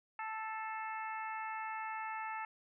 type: harmonic tone with a mistuned harmonic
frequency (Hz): 440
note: A4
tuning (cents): 0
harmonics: 2 / 3 / 4 / 5 / 6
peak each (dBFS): -41 / -45 / -47 / -49 / -51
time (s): 0.19-2.45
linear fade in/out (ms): 2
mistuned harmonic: 5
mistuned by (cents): -29
effects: none